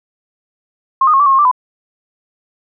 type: tone with pitch steps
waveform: sine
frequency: 1070 / 1231 / 1084 / 1159 / 1085 / 1073 / 1174 / 1005 Hz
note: C6 / D#6 / C#6 / D6 / C#6 / C6 / D6 / B5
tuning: +38 / -19 / -39 / -23 / -37 / +43 / -1 / +30 cents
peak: -7 dBFS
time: 1.01-1.514 s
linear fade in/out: 5 ms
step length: 63 ms
effects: none